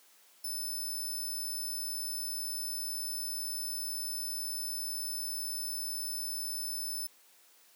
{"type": "tone", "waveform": "5% pulse", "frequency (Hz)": 5274, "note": "E8", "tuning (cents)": 0, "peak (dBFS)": -29, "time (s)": [0.44, 7.07], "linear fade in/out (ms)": 5, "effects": ["white hiss -62 dBFS RMS until 7.75 s", "high-pass 300 Hz 12 dB/octave"]}